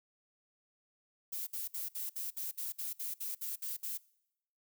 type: noise bursts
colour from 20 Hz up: violet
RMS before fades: -39 dBFS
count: 13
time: 1.32-3.978 s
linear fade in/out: 10 ms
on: 150 ms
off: 59 ms
effects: noise-tail reverb RT60 0.8 s tail -23 dB re dry